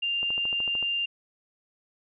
sine tone, 2794 Hz, F7, in tune, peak -25 dBFS, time 0.02-1.06 s, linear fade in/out 10 ms
click train, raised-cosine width 1 ms, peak -27 dBFS, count 9, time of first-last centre 0.23-0.827 s, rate 13.4 Hz
effects none

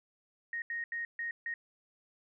sine tone bursts at uneven times, 1864.7 Hz, A#6, in tune, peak -34 dBFS, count 5, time 0.53-0.62 / 0.7-0.84 / 0.92-1.05 / 1.19-1.31 / 1.46-1.54 s, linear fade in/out 2 ms, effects none

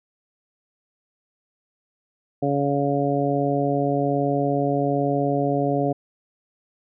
harmonic tone, 141.2 Hz, C#3, 32 cents sharp, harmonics 1 / 2 / 3 / 4 / 5, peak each -26 / -24 / -26 / -26 / -26 dBFS, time 2.42-5.93 s, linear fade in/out 10 ms, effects none

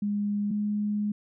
sine tone pair in turn, 205.3 / 208.2 Hz, G#3 / G#3, -20 / +5 cents, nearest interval unison, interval 25 cents, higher second, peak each -25 dBFS, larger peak neither, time 0.02-0.51 / 0.51-1.12 s, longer second, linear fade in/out 5 ms, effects none

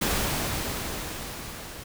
pink noise with level ramp, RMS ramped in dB -25 to -41 dBFS, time 0.01-1.84 s, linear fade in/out 10 ms, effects none

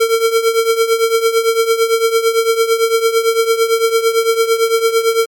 square tone with tremolo, 454.5 Hz, A#4, 44 cents flat, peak -8 dBFS, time 0-5.26 s, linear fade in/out 10 ms, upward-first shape triangle, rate 8.9 Hz, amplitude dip 80%, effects MP3 96 kbps

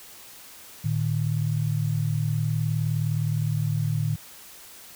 sine tone pair together, 111.63 / 151.1 Hz, A2 / D3, +25 / +50 cents, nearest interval perfect fourth, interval 525 cents, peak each -25 dBFS, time 0.84-4.16 s, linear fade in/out 10 ms, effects white hiss -46 dBFS RMS until 4.95 s

